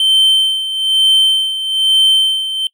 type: tone with tremolo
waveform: triangle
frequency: 3103 Hz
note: G7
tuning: 18 cents flat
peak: -5 dBFS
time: 0-2.67 s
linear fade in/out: 2 ms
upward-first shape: sine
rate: 1.1 Hz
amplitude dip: 70%
effects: noise-tail reverb RT60 0.1 s tail -22 dB re dry